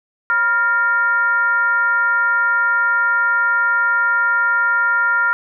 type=tone with frequency modulation; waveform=sine; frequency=1400 Hz; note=F6; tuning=4 cents sharp; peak=-13 dBFS; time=0.3-5.33 s; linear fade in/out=0 ms; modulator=430 Hz; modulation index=0.61; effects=none